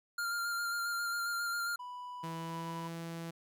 square tone with vibrato, 1396.9 Hz, F6, in tune, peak -34 dBFS, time 0.18-1.76 s, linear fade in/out 5 ms, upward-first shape square, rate 7.4 Hz, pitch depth 15 cents each way
triangle tone, 987.8 Hz, B5, in tune, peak -40 dBFS, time 1.79-2.88 s, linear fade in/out 10 ms
sawtooth tone with pitch glide, 164.2 to 166.59 Hz, E3 to E3, -6 to +19 cents, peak -36 dBFS, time 2.23-3.31 s, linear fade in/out 10 ms, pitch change +25 cents, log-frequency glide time 2.35-2.71 s
effects none

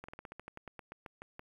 slowing click train, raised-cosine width 0.5 ms, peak -30 dBFS, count 15, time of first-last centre 0.04-1.394 s, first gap 45 ms, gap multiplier 1.11, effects 10-bit

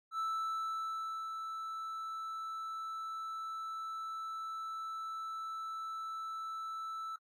triangle tone with ADSR envelope, 1318.5 Hz, E6, in tune, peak -31 dBFS, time 0.11-7.16 s, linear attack 77 ms, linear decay 1100 ms, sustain -6 dB, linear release 3 ms, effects AAC 48 kbps

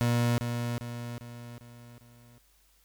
30% pulse tone with echo, 119.3 Hz, A#2, 41 cents sharp, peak -21 dBFS, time 0.01-0.38 s, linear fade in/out 0 ms, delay 400 ms, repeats 5, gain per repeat -6 dB, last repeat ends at 2.38 s, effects added 50 Hz sine -66 dBFS peak until 2.84 s + white hiss -66 dBFS RMS until 2.84 s

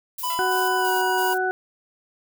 violet noise with tremolo, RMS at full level -32 dBFS, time 0.18-1.38 s, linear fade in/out 5 ms, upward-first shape square, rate 3 Hz, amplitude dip 60%
square tone with pitch glide, 996 to 964.3 Hz, B5 to B5, +14 to -42 cents, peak -25 dBFS, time 0.23-1.34 s, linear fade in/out 10 ms, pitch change -56 cents, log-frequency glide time 0.78-0.92 s
10% pulse tone with exponential decay, 678 Hz, E5, 49 cents sharp, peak -25 dBFS, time 0.3-0.64 s, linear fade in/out 1 ms, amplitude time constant 72 ms
harmonic tone, 371.8 Hz, F#4, 8 cents sharp, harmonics 1 / 2 / 4, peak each -25 / -25 / -25 dBFS, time 0.39-1.51 s, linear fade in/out 0 ms
effects none

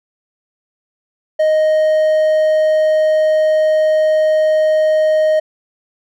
triangle tone, 622.3 Hz, D#5, in tune, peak -8 dBFS, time 1.39-5.4 s, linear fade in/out 10 ms, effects none

